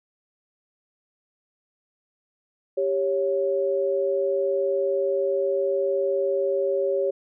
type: tone pair together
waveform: sine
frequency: 393.3 / 554 Hz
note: G4 / C#5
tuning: +6 / -1 cents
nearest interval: tritone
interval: 593 cents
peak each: -24 / -23 dBFS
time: 2.77-7.11 s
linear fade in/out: 10 ms
effects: none